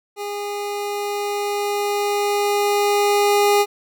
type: tone with level ramp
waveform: 25% pulse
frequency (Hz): 409.2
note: G#4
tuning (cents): -26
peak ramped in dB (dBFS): -22 to -9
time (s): 0.16-3.66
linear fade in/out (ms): 50
effects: none